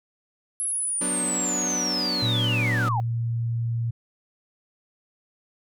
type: linear sweep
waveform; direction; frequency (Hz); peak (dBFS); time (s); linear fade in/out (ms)
sine; down; 11030 to 733; -24; 0.6-3; 0
type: chord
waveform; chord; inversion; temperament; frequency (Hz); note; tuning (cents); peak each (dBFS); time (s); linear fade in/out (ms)
sawtooth; B minor; second; equal; 185 / 246.9 / 293.7; F#3 / B3 / D4; 0 / 0 / 0; -29; 1.01-2.89; 5
type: tone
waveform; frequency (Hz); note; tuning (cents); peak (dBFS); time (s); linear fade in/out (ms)
sine; 116.4; A#2; -2; -23; 2.22-3.91; 10
effects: none